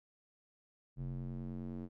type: tone with band-pass filter sweep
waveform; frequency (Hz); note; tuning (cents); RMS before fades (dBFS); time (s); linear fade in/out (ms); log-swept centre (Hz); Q
square; 44.84; F1; +46; -42; 0.96-1.89; 50; 140 to 260; 1.9
effects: none